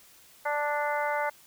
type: harmonic tone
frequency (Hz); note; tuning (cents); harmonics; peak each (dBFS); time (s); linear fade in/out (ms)
293.8; D4; +1; 2 / 3 / 4 / 5 / 6 / 7; -31 / -30 / -37 / -34 / -41 / -36; 0.45-1.3; 10
effects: white hiss -56 dBFS RMS until 1.46 s